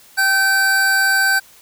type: tone pair together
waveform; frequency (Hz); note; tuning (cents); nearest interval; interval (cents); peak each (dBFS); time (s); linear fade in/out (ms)
square; 781 / 1544.1; G5 / G6; -7 / -27; octave; 1180; -24 / -14; 0.17-1.4; 20
effects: white hiss -47 dBFS RMS until 1.61 s